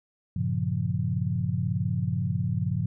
sine chord, G half-diminished seventh, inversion none, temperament equal, 98 / 116.54 / 138.59 / 174.61 Hz, G2 / Bb2 / Db3 / F3, 0 / 0 / 0 / 0 cents, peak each -30 dBFS, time 0.36-2.86 s, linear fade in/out 5 ms, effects none

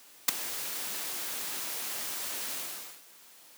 white noise with ADSR envelope, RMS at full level -18 dBFS, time 0.28-3.03 s, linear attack 8 ms, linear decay 8 ms, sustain -18 dB, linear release 480 ms, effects white hiss -55 dBFS RMS until 3.57 s + high-pass 200 Hz 12 dB/octave

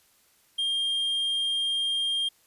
triangle tone, 3209 Hz, G7, 40 cents sharp, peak -23 dBFS, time 0.58-2.29 s, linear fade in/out 10 ms, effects white hiss -63 dBFS RMS until 2.46 s + resampled to 32000 Hz

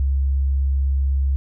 sine tone, 68 Hz, C#2, 33 cents flat, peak -16 dBFS, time 0-1.36 s, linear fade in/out 0 ms, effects none

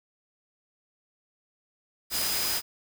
sine tone in noise, 4978 Hz, D#8, in tune, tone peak -32 dBFS, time 2.1-2.62 s, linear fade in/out 50 ms, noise white, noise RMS -29 dBFS, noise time 2.1-2.62 s, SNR -6 dB, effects none

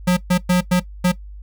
square tone bursts at uneven times, 180 Hz, F#3, 47 cents flat, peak -13 dBFS, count 5, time 0.07-0.17 / 0.3-0.38 / 0.49-0.61 / 0.71-0.8 / 1.04-1.12 s, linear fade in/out 10 ms, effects noise-tail reverb RT60 0.1 s tail -17 dB re dry + added 50 Hz sine -33 dBFS peak until 1.42 s

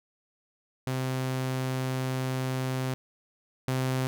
sawtooth tone pair in turn, 130 / 130 Hz, C3 / C3, -11 / -11 cents, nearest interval unison, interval 0 cents, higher neither, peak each -24 / -22 dBFS, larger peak second, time 0.87-2.94 / 3.68-4.07 s, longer first, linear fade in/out 0 ms, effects none

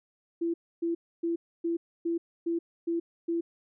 sine tone bursts, 336.5 Hz, E4, 36 cents sharp, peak -26 dBFS, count 8, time 0.41-3.41 s, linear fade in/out 10 ms, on 130 ms, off 280 ms, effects none

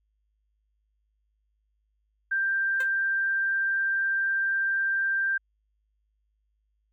sine tone, 1579 Hz, G6, 12 cents sharp, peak -23 dBFS, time 2.31-5.38 s, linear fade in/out 10 ms
10% pulse tone with exponential decay, 519 Hz, C5, 14 cents flat, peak -26 dBFS, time 2.8-2.89 s, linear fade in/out 5 ms, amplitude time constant 19 ms
effects added 52 Hz sine -70 dBFS peak until 6.92 s

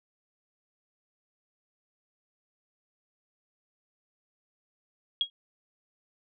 sine tone with exponential decay, 3295 Hz, G#7, 14 cents flat, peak -19 dBFS, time 5.21-5.3 s, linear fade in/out 1 ms, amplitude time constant 18 ms, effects none

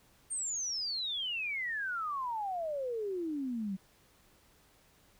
sine exponential sweep, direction down, 8860 to 185 Hz, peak -33 dBFS, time 0.3-3.77 s, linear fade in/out 20 ms, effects pink hiss -65 dBFS RMS until 5.19 s

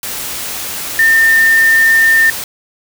sine tone in noise, 1807 Hz, A6, 46 cents sharp, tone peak -6 dBFS, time 0.99-2.3 s, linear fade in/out 2 ms, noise white, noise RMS -22 dBFS, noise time 0.03-2.44 s, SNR +13 dB, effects none

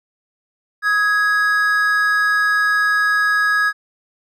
triangle tone pair together, 1264.9 / 1661.2 Hz, D#6 / G#6, +28 / 0 cents, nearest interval perfect fourth, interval 472 cents, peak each -18 / -13 dBFS, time 0.82-3.73 s, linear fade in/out 50 ms, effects none

